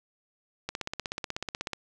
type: click train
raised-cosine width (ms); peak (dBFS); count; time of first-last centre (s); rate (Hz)
0.2; -15; 18; 0.69-1.733; 16.3
effects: none